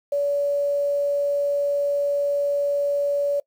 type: tone with quantisation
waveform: sine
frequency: 571 Hz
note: D5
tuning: 49 cents flat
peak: -19 dBFS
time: 0.12-3.4 s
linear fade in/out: 5 ms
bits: 8
effects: noise-tail reverb RT60 0.1 s tail -22 dB re dry